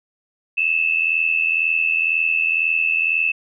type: tone pair together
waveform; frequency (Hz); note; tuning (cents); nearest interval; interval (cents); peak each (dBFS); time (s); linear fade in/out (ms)
sine; 2582 / 2664; E7 / E7; -37 / +18; minor second; 55; -19; 0.57-3.32; 10
effects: none